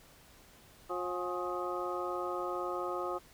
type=harmonic tone with a mistuned harmonic; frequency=179 Hz; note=F3; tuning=43 cents sharp; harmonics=2 / 3 / 4 / 5 / 6 / 7; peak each=-38 / -40 / -42 / -44 / -44 / -39 dBFS; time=0.89-3.19 s; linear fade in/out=20 ms; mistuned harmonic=5; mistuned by=-120 cents; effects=pink hiss -59 dBFS RMS until 3.33 s